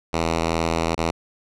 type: tone with dropouts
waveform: 5% pulse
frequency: 82.41 Hz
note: E2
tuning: in tune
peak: -9 dBFS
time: 0.13-1.11 s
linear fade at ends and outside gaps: 5 ms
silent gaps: 0.951-0.978 s
effects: low-pass 7000 Hz 12 dB/octave